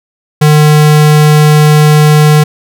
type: tone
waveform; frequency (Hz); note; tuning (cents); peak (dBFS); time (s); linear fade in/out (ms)
square; 151.2; D#3; -49; -3; 0.41-2.44; 10
effects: none